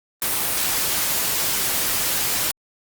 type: noise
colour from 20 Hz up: white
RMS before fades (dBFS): -22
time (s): 0.22-2.51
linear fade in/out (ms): 0
effects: Opus 32 kbps